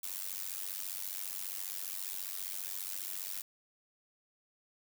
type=noise with amplitude modulation; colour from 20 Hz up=blue; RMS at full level=-36 dBFS; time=0.03-3.42 s; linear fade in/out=5 ms; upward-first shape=sine; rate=94.8 Hz; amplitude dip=100%; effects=none